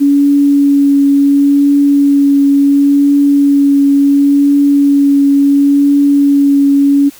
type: tone with vibrato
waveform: sine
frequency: 282.1 Hz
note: C#4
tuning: 30 cents sharp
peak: -5 dBFS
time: 0-7.1 s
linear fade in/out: 20 ms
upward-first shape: triangle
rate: 0.71 Hz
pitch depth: 14 cents each way
effects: white hiss -38 dBFS RMS until 7.19 s